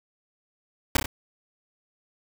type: noise with echo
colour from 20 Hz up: pink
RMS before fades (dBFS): -19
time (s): 0.95-0.97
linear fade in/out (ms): 5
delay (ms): 30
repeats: 3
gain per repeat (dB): -4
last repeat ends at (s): 1.06
effects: none